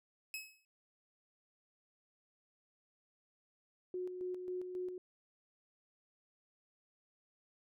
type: tone with exponential decay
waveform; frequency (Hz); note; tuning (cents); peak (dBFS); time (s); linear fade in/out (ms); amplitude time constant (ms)
sawtooth; 2570; E7; -45; -35; 0.34-0.65; 1; 67
type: tone with tremolo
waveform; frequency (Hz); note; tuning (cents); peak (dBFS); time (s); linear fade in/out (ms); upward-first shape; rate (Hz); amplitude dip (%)
sine; 364.3; F#4; -27; -37; 3.94-4.98; 2; square; 3.7; 45
effects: none